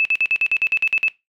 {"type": "tone bursts", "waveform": "sine", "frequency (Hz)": 2617, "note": "E7", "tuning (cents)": -13, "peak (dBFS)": -14, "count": 11, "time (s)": [0, 1.082], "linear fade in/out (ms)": 0, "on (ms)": 52, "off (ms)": 51, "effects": ["noise-tail reverb RT60 0.2 s tail -18 dB re dry"]}